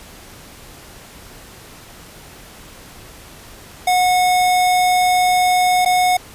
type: tone with dropouts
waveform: square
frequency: 729 Hz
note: F#5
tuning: 26 cents flat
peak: -13 dBFS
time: 3.87-6.17 s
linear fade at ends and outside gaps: 5 ms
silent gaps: 5.85-5.858 s
effects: pink hiss -40 dBFS RMS until 6.34 s + resampled to 32000 Hz